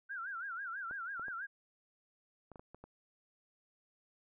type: tone with vibrato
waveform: sine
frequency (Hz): 1480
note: F#6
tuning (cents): 0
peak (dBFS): -39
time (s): 0.09-1.47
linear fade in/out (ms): 20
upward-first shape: sine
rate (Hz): 6.1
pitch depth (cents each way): 180
type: clicks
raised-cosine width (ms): 1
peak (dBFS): -37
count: 8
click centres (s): 0.911 / 1.196 / 1.283 / 2.517 / 2.558 / 2.595 / 2.746 / 2.84
effects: none